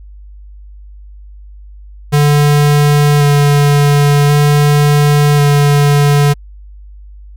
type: tone with vibrato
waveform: square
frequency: 145.4 Hz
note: D3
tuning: 17 cents flat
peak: -7 dBFS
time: 2.12-6.34 s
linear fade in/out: 20 ms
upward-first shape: square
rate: 0.46 Hz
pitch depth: 11 cents each way
effects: added 50 Hz sine -31 dBFS peak until 7.36 s